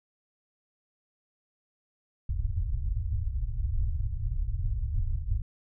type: low-pass noise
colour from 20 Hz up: pink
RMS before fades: -29 dBFS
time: 2.29-5.42 s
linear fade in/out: 5 ms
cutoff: 110 Hz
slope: 48 dB/octave
effects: none